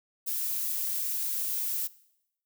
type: noise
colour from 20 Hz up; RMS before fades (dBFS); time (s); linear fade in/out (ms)
violet; -31; 0.26-1.88; 20
effects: noise-tail reverb RT60 0.8 s tail -20 dB re dry